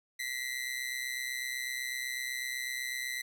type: ring-modulated tone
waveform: sawtooth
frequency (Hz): 2000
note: B6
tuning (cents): +21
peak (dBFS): -28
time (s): 0.19-3.22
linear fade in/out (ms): 10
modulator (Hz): 64
effects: none